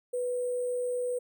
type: tone with sample-and-hold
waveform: sine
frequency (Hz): 493.9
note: B4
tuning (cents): 0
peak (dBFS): -28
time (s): 0.13-1.19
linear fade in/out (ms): 10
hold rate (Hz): 8820
effects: none